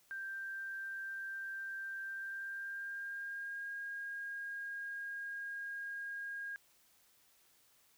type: tone with pitch glide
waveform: sine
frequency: 1576 to 1625.9 Hz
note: G6 to G#6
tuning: +9 to -37 cents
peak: -40 dBFS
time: 0.11-6.56 s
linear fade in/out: 0 ms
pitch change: +54 cents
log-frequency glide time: 2.15-3.7 s
effects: white hiss -69 dBFS RMS until 7.97 s